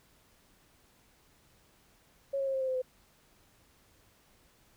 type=tone with pitch steps; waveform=sine; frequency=551 / 544 / 537.2 / 530.4 / 523.7 / 517.1 / 510.6 Hz; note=C#5 / C#5 / C5 / C5 / C5 / C5 / C5; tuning=-11 / -33 / +46 / +23 / +1 / -20 / -42 cents; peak=-29 dBFS; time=2.33-2.82 s; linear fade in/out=10 ms; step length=70 ms; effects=pink hiss -65 dBFS RMS until 4.76 s